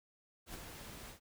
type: noise with ADSR envelope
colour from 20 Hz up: pink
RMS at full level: -45 dBFS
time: 0.46-1.2 s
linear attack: 79 ms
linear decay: 25 ms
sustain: -5 dB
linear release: 110 ms
effects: none